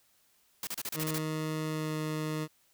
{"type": "noise bursts", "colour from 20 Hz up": "white", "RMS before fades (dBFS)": -36, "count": 8, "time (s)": [0.63, 1.182], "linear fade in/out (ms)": 2, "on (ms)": 41, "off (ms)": 32}
{"type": "tone with pitch glide", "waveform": "20% pulse", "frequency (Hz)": [156.3, 155.04], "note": ["D#3", "D#3"], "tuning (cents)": [8, -6], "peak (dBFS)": -27, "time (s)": [0.94, 2.48], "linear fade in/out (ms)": 50, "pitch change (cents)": -14, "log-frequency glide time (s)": [1.65, 1.98]}
{"effects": ["white hiss -68 dBFS RMS until 2.73 s"]}